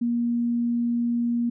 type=tone; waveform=sine; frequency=237.1 Hz; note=A#3; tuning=30 cents sharp; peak=-21 dBFS; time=0.01-1.5 s; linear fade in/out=10 ms; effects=none